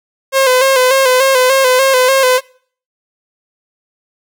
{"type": "tone with vibrato", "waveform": "sawtooth", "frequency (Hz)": 522, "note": "C5", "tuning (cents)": -4, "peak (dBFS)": -4, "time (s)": [0.32, 2.41], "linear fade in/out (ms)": 50, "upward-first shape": "square", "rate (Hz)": 3.4, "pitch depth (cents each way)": 49, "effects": ["noise-tail reverb RT60 0.5 s tail -24 dB re dry"]}